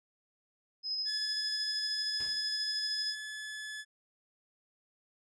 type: tone with tremolo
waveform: sine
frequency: 5080 Hz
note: D#8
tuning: 35 cents sharp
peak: -31 dBFS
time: 0.83-3.16 s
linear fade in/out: 50 ms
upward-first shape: square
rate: 13 Hz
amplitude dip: 25%
type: tone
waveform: sawtooth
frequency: 1719 Hz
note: A6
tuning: 41 cents flat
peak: -36 dBFS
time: 1.05-3.85 s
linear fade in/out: 50 ms
type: noise with exponential decay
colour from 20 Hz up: pink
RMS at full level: -48 dBFS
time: 2.2-2.58 s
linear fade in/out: 1 ms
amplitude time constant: 81 ms
effects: resampled to 22050 Hz